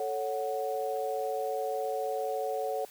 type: chord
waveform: sine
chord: F# minor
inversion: first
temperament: equal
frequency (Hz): 440 / 554.4 / 740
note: A4 / C#5 / F#5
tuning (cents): 0 / 0 / 0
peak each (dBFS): -34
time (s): 0-2.85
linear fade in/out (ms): 2
effects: white hiss -53 dBFS RMS until 2.9 s